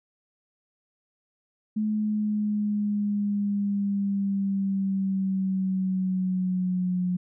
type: exponential sweep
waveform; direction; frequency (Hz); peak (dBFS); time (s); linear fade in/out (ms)
sine; down; 214.5 to 180; -23; 1.76-7.17; 10
effects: none